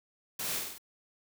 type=noise with echo; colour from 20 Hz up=white; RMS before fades=-36 dBFS; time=0.39-0.59 s; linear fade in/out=5 ms; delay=48 ms; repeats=4; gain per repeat=-3 dB; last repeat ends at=0.782 s; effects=none